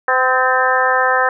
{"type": "harmonic tone with a mistuned harmonic", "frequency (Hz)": 256.6, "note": "C4", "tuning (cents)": -34, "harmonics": [2, 3, 4, 5, 6, 7], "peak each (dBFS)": [-19, -19, -19, -19, -19, -19], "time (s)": [0.08, 1.29], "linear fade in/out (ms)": 2, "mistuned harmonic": 6, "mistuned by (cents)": 39, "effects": []}